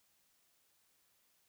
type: silence
effects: white hiss -74 dBFS RMS until 1.48 s